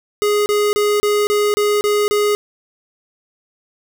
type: tone bursts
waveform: square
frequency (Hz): 415.3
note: G#4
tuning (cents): 0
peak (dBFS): -14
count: 8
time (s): 0.22-2.35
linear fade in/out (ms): 0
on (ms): 240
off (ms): 30
effects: none